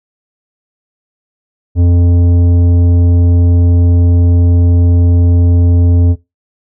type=tone with tanh clipping; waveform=sine; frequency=87 Hz; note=F2; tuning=6 cents flat; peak=-7 dBFS; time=1.75-6.16 s; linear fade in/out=50 ms; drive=11 dB; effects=noise-tail reverb RT60 0.2 s tail -17 dB re dry